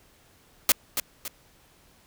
white noise with echo, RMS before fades -18 dBFS, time 0.69-0.72 s, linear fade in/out 2 ms, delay 280 ms, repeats 2, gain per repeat -8 dB, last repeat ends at 1.28 s, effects pink hiss -59 dBFS RMS until 2.06 s

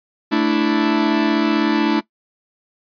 45% pulse chord, A suspended fourth, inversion none, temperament equal, 220 / 293.7 / 329.6 Hz, A3 / D4 / E4, 0 / 0 / 0 cents, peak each -20 / -18 / -19 dBFS, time 0.31-2.01 s, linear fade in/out 20 ms, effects noise-tail reverb RT60 0.1 s tail -19 dB re dry + resampled to 11025 Hz

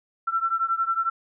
sine beating tone pair, 1342 / 1353 Hz, E6 / E6, +31 / +45 cents, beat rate 11 Hz, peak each -24 / -26 dBFS, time 0.27-1.1 s, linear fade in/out 10 ms, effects none

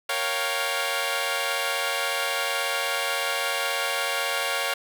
10% pulse chord, G half-diminished seventh, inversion first, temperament equal with one note detuned, 466.2 / 554.4 / 702.1 / 784 Hz, Bb4 / Db5 / F5 / G5, 0 / 0 / +9 / 0 cents, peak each -25 / -20 / -21 / -24 dBFS, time 0.09-4.74 s, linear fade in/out 5 ms, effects none

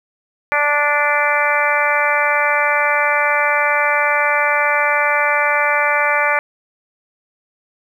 harmonic tone, 292.6 Hz, D4, 6 cents flat, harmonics 2 / 3 / 4 / 5 / 6 / 7 / 8, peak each -21 / -21 / -21 / -21 / -21 / -21 / -21 dBFS, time 0.52-6.39 s, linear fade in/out 0 ms, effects 8-bit

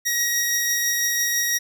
sawtooth tone pair together, 1896 / 5682 Hz, A#6 / F8, +29 / +29 cents, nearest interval octave + perfect fifth, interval 1900 cents, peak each -20 dBFS, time 0.05-1.59 s, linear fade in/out 20 ms, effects none

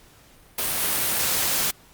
white noise with level steps, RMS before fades -25 / -23 dBFS, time 0.58-1.71 s, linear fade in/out 5 ms, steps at 0.8 s, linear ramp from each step 20 ms, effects pink hiss -53 dBFS RMS until 1.93 s + Opus 48 kbps

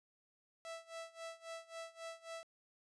sawtooth tone with tremolo, 659.3 Hz, E5, in tune, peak -40 dBFS, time 0.65-2.43 s, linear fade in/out 0 ms, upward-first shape sine, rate 3.7 Hz, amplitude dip 90%, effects resampled to 22050 Hz

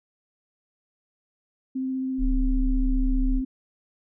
sine tone with vibrato, 261.6 Hz, C4, in tune, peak -25 dBFS, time 1.75-3.45 s, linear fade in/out 10 ms, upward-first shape sine, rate 15 Hz, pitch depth 9 cents each way
sine tone, 34.65 Hz, C#1, in tune, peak -20 dBFS, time 2.18-3.42 s, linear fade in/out 50 ms
effects none

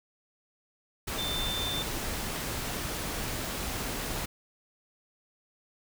sine tone in noise, 3562 Hz, A7, 21 cents sharp, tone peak -32 dBFS, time 1.18-1.83 s, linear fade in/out 10 ms, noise pink, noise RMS -34 dBFS, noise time 1.07-4.26 s, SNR -1 dB, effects none

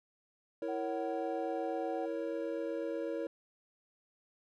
triangle chord, A# diminished, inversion second, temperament equal, 329.6 / 466.2 / 554.4 Hz, E4 / A#4 / C#5, 0 / 0 / 0 cents, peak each -37 dBFS, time 0.62-3.27 s, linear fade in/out 2 ms
sine tone, 750 Hz, F#5, 23 cents sharp, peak -39 dBFS, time 0.68-2.06 s, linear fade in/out 10 ms
effects none

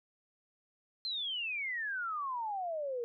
sine exponential sweep, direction down, 4186 to 461.7 Hz, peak -34 dBFS, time 1.05-3.04 s, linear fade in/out 0 ms, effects none

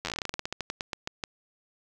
slowing click train, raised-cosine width 0.2 ms, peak -14 dBFS, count 22, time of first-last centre 0.05-1.238 s, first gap 10 ms, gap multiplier 1.15, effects none

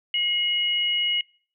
sine tone pair together, 2142 / 2906 Hz, C7 / F#7, +40 / -32 cents, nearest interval perfect fourth, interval 528 cents, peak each -28 / -22 dBFS, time 0.14-1.21 s, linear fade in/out 2 ms, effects noise-tail reverb RT60 0.5 s tail -26 dB re dry

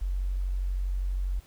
sine tone, 46.25 Hz, F#1, in tune, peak -26 dBFS, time 0.01-1.4 s, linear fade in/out 10 ms, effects pink hiss -58 dBFS RMS until 1.46 s

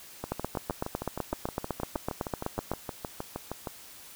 two click trains, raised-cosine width 1 ms, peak -15 / -19 dBFS, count 20 / 23, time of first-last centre 0.32-2.716 / 0.24-3.672 s, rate 7.93 / 6.41 Hz, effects white hiss -49 dBFS RMS until 4.15 s

